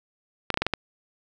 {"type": "clicks", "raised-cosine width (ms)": 0.3, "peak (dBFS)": -7, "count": 6, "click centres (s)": [0.503, 0.542, 0.574, 0.62, 0.666, 0.737], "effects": []}